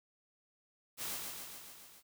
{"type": "noise with echo", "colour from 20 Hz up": "white", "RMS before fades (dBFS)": -40, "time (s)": [0.97, 1.19], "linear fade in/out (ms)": 50, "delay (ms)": 140, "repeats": 6, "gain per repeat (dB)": -3, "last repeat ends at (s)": 2.03, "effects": []}